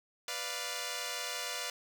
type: chord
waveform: 5% pulse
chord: B diminished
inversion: none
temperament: equal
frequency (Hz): 493.9 / 587.3 / 698.5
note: B4 / D5 / F5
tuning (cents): 0 / 0 / 0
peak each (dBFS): -29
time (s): 0.28-1.7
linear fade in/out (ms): 2
effects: none